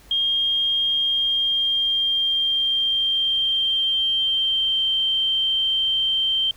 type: tone with pitch glide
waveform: sine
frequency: 3225 to 3133 Hz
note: G7 to G7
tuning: +48 to -2 cents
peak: -18 dBFS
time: 0.11-6.51 s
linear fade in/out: 2 ms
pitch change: -50 cents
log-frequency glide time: 0.87-4.85 s
effects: added 50 Hz sine -51 dBFS peak until 6.56 s + pink hiss -51 dBFS RMS until 6.56 s